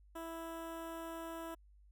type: tone with notch filter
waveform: 15% pulse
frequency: 329.6 Hz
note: E4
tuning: in tune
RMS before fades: -45 dBFS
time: 0.15-1.55 s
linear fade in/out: 10 ms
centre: 4600 Hz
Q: 0.71
effects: added 50 Hz sine -60 dBFS peak until 1.91 s